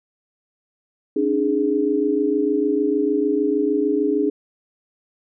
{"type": "chord", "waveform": "sine", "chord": "C# suspended second", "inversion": "none", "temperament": "equal with one note detuned", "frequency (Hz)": [277.2, 303.8, 415.3], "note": ["C#4", "D#4", "G#4"], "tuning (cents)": [0, -41, 0], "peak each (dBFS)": [-23, -21, -20], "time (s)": [1.16, 4.3], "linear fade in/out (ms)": 5, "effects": []}